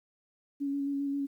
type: tone with vibrato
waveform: sine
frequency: 280.2 Hz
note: C#4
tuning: 19 cents sharp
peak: -29 dBFS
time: 0.6-1.27 s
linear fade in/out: 20 ms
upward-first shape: square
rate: 7.5 Hz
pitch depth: 14 cents each way
effects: 11-bit